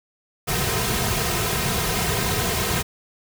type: noise with comb filter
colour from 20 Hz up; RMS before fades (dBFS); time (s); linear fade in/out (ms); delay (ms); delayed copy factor
pink; -23; 0.47-2.83; 20; 3.5; -0.9
effects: none